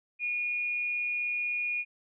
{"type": "tone with amplitude modulation", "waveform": "sine", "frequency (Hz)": 2441, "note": "D#7", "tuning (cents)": -34, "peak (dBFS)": -27, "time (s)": [0.19, 1.85], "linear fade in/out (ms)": 50, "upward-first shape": "sine", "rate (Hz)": 255, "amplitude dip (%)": 30, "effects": []}